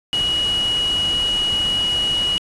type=tone in noise; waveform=sine; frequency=2911 Hz; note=F#7; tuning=29 cents flat; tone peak=-17 dBFS; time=0.13-2.38 s; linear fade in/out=0 ms; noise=pink; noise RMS=-30 dBFS; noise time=0.13-2.38 s; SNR=+10 dB; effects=resampled to 24000 Hz